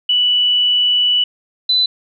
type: tone pair in turn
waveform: sine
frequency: 2960 / 4005 Hz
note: F#7 / B7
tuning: 0 / +23 cents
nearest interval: perfect fourth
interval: 523 cents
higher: second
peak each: -11 dBFS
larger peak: neither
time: 0.09-1.24 / 1.69-1.86 s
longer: first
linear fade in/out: 5 ms
effects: none